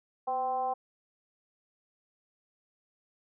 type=tone with frequency modulation; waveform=sine; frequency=776 Hz; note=G5; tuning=18 cents flat; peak=-28 dBFS; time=0.27-0.74 s; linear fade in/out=10 ms; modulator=266 Hz; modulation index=0.71; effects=none